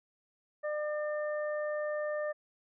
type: harmonic tone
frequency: 600 Hz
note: D5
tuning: 37 cents sharp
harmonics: 1 / 2 / 3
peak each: -32 / -44 / -42 dBFS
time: 0.63-2.33 s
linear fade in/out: 20 ms
effects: none